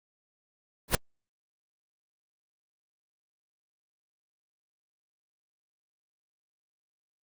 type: noise with exponential growth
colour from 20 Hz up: pink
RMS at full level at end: -17 dBFS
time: 0.88-0.95 s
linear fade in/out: 2 ms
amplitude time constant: 15 ms
effects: Opus 32 kbps